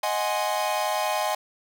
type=chord; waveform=45% pulse; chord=Ab dominant seventh; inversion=second; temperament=equal; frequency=622.3 / 740 / 830.6 / 1046.5 Hz; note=Eb5 / Gb5 / Ab5 / C6; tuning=0 / 0 / 0 / 0 cents; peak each=-29 / -30 / -28 / -31 dBFS; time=0.03-1.35 s; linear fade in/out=5 ms; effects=none